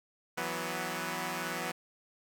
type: chord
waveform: 5% pulse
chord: E suspended second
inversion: none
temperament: equal with one note detuned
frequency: 164.81 / 185.75 / 246.9 Hz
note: E3 / F#3 / B3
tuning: 0 / +7 / 0 cents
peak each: -27 dBFS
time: 0.37-1.72 s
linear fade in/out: 10 ms
effects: none